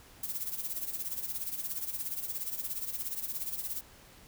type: noise with tremolo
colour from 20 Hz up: violet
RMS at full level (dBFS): -34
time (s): 0.23-3.81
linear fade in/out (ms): 2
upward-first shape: sine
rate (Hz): 17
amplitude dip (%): 70
effects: pink hiss -56 dBFS RMS until 4.27 s